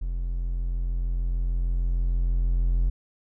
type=tone with level ramp; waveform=triangle; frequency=43.24 Hz; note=F1; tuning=16 cents flat; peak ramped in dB=-24 to -17 dBFS; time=0.01-2.9 s; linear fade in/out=10 ms; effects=none